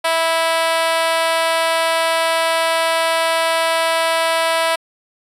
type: tone with high-pass filter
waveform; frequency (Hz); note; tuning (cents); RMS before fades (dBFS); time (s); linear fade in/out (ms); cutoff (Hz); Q
5% pulse; 328; E4; -9; -17; 0.04-4.76; 10; 740; 4.7
effects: resampled to 32000 Hz